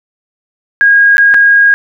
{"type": "tone with dropouts", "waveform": "sine", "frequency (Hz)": 1634, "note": "G#6", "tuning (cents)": -29, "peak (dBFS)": -3, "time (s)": [0.81, 1.74], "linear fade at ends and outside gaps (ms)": 0, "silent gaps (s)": [[1.17, 1.181], [1.34, 1.344]], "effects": []}